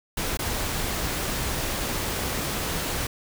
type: noise with dropouts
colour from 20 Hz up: pink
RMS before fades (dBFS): -28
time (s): 0.17-3.07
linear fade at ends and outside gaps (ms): 5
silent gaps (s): 0.372-0.39
effects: none